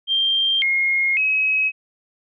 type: tone with pitch steps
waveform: sine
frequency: 3175 / 2147 / 2553 Hz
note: G7 / C7 / D#7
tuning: +21 / +44 / +44 cents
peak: -16 dBFS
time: 0.07-1.72 s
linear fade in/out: 50 ms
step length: 550 ms
effects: none